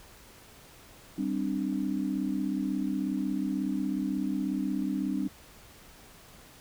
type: chord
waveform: sine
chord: G suspended fourth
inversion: none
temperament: equal with one note detuned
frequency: 196 / 261.6 / 298.1 Hz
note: G3 / C4 / D4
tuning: 0 / 0 / +26 cents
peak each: -32 dBFS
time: 1.18-5.28 s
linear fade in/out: 5 ms
effects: pink hiss -53 dBFS RMS until 6.6 s